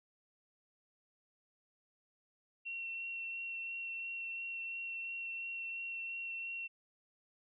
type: tone with vibrato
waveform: sine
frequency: 2721 Hz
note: F7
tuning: 46 cents flat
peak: -39 dBFS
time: 2.65-6.68 s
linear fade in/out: 20 ms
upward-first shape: sine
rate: 2.9 Hz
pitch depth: 10 cents each way
effects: none